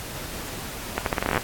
accelerating click train, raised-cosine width 0.5 ms, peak -7 dBFS, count 13, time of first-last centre 0.98-1.377 s, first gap 82 ms, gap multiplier 0.81, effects pink hiss -35 dBFS RMS until 1.43 s + AAC 64 kbps

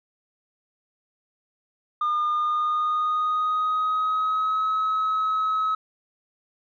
sine tone with pitch glide, 1213 to 1282.9 Hz, D#6 to E6, -44 to -47 cents, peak -19 dBFS, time 2.01-5.75 s, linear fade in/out 5 ms, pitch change +97 cents, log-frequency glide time 2.29-4.65 s, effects tanh soft clip ceiling -19 dBFS

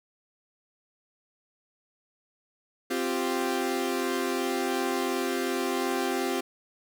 sawtooth chord, C suspended fourth, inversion none, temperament equal, 261.6 / 349.2 / 392 Hz, C4 / F4 / G4, 0 / 0 / 0 cents, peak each -27 dBFS, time 2.9-6.41 s, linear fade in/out 10 ms, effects none

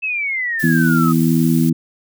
sine exponential sweep, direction down, 2637 to 1244.5 Hz, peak -18 dBFS, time 0.02-1.13 s, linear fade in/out 20 ms
blue noise, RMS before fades -31 dBFS, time 0.59-1.7 s, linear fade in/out 10 ms
harmonic tone, 81.4 Hz, E2, 21 cents flat, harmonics 2 / 3 / 4, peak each -15 / -15 / -20 dBFS, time 0.63-1.73 s, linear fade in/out 10 ms
effects none

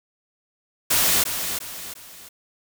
white noise with echo, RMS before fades -19 dBFS, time 0.9-1.24 s, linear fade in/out 10 ms, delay 350 ms, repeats 3, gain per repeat -8 dB, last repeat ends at 2.29 s, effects none

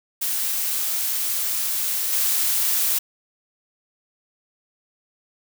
blue noise with level steps, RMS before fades -24 / -21 dBFS, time 0.21-2.99 s, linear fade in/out 10 ms, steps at 2.12 s, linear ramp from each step 10 ms, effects none

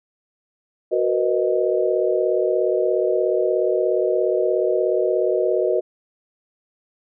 sine chord, B major seventh, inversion second, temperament equal with one note detuned, 370 / 466.2 / 503.1 / 622.3 Hz, F#4 / A#4 / B4 / D#5, 0 / 0 / +32 / 0 cents, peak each -21 / -23 / -24 / -22 dBFS, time 0.91-5.81 s, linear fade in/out 20 ms, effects none

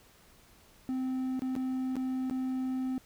triangle tone with dropouts, 259.1 Hz, C4, 17 cents flat, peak -28 dBFS, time 0.89-2.98 s, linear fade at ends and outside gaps 0 ms, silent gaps 1.394-1.42 / 1.553-1.563 / 1.956-1.966 / 2.298-2.31 s, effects pink hiss -60 dBFS RMS until 3.05 s

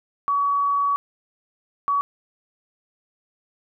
sine tone bursts at uneven times, 1132 Hz, C#6, 36 cents sharp, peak -18 dBFS, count 2, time 0.28-0.96 / 1.88-2.01 s, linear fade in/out 0 ms, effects none

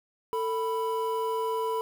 triangle tone pair together, 446.2 / 987.8 Hz, A4 / B5, +24 / 0 cents, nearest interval octave + major second, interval 1376 cents, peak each -27 / -28 dBFS, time 0.33-1.81 s, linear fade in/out 0 ms, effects 8-bit

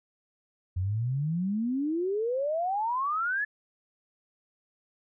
sine exponential sweep, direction up, 87.31 to 1747 Hz, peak -26 dBFS, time 0.76-3.45 s, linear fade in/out 10 ms, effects none

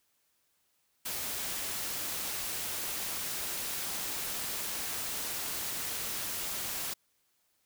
white noise, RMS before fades -36 dBFS, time 1.05-6.94 s, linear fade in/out 10 ms, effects white hiss -74 dBFS RMS until 7.65 s

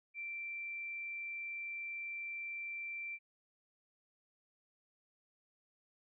sine tone, 2349 Hz, D7, in tune, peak -40 dBFS, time 0.14-3.19 s, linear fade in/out 50 ms, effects none

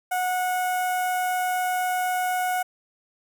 sawtooth tone with notch filter, 732 Hz, F#5, 19 cents flat, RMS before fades -25 dBFS, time 0.11-2.63 s, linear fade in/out 10 ms, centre 4200 Hz, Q 0.62, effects none

